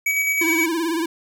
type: tone with tremolo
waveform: square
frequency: 2273 Hz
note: C#7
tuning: 43 cents sharp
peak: -18 dBFS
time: 0.06-0.66 s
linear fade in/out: 5 ms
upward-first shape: square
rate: 9.5 Hz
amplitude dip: 30%
type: tone with vibrato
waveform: square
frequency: 329.6 Hz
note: E4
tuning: in tune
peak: -21 dBFS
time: 0.41-1.06 s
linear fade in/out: 5 ms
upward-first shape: sine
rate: 18 Hz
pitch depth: 82 cents each way
effects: none